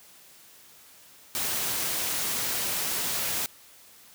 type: noise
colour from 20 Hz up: white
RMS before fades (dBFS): -29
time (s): 1.35-3.46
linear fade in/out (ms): 0
effects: white hiss -53 dBFS RMS until 4.14 s + high-pass 60 Hz 12 dB/octave